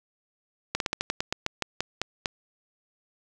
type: slowing click train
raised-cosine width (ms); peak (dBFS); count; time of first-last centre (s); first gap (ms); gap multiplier
0.2; -9; 13; 0.75-2.258; 52; 1.15
effects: none